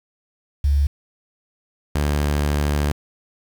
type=tone pair in turn; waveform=sine / sawtooth; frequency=71 / 73.21 Hz; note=C#2 / D2; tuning=+42 / -5 cents; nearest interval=minor second; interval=53 cents; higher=second; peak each=-14 dBFS; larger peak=neither; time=0.64-0.87 / 1.95-2.92 s; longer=second; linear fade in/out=5 ms; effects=7-bit

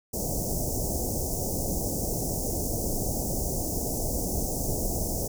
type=band-stop noise; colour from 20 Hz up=pink; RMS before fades=-29 dBFS; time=0.13-5.28 s; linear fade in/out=10 ms; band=750 to 5600 Hz; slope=48 dB/octave; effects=none

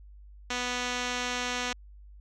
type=tone with low-pass filter; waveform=5% pulse; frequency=246.9 Hz; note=B3; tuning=in tune; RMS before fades=-32 dBFS; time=0.5-1.73 s; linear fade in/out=5 ms; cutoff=5200 Hz; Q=5.7; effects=added 50 Hz sine -47 dBFS peak until 2.2 s

